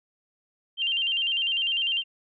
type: tone with vibrato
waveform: sine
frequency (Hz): 2959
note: F#7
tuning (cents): -1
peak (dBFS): -23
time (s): 0.77-2.04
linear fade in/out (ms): 50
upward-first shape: square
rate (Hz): 10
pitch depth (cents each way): 100
effects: none